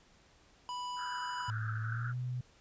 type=tone; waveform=square; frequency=987.8 Hz; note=B5; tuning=in tune; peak=-38 dBFS; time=0.69-1.5 s; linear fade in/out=0 ms
type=band-pass noise; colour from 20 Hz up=pink; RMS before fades=-44 dBFS; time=0.96-2.14 s; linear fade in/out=50 ms; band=1300 to 1600 Hz; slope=96 dB/octave
type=tone with pitch glide; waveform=sine; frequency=110 to 124.91 Hz; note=A2 to B2; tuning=0 to +20 cents; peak=-34 dBFS; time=1.48-2.41 s; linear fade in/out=5 ms; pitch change=+220 cents; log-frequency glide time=1.83-2.17 s
effects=pink hiss -64 dBFS RMS until 2.6 s + resampled to 16000 Hz